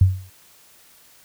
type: tone with exponential decay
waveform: sine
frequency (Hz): 93.6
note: F#2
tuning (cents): +20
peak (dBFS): -7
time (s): 0.01-0.3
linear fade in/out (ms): 5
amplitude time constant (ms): 62
effects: white hiss -52 dBFS RMS until 1.24 s